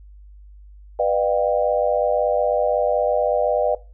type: chord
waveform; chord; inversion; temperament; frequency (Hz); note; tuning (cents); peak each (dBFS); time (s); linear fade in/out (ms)
sine; G dominant seventh; first; equal with one note detuned; 493.9 / 602.4 / 698.5 / 784; B4 / D5 / F5 / G5; 0 / +44 / 0 / 0; -21 / -20 / -24 / -26; 0.99-3.75; 5
effects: noise-tail reverb RT60 0.3 s tail -18 dB re dry + added 50 Hz sine -41 dBFS peak until 3.93 s